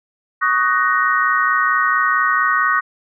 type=chord; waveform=sine; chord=D# minor seventh; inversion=third; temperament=just; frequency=1120.1 / 1244.5 / 1493.4 / 1866.8 Hz; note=C#6 / D#6 / F#6 / A#6; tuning=+18 / 0 / +16 / +2 cents; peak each=-19 dBFS; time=0.41-2.81 s; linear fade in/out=20 ms; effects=none